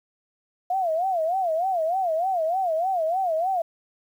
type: tone with vibrato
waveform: sine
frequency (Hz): 698.5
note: F5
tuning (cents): 0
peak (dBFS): -21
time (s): 0.7-3.62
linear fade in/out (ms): 5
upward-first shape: sine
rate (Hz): 3.3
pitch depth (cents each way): 180
effects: 9-bit